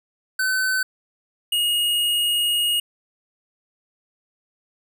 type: tone pair in turn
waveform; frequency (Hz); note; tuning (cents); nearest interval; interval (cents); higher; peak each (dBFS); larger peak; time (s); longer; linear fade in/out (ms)
square; 1521 / 2871; F#6 / F7; +47 / +47; major seventh; 1100; second; -20 / -19; second; 0.39-0.83 / 1.52-2.8; second; 5
effects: none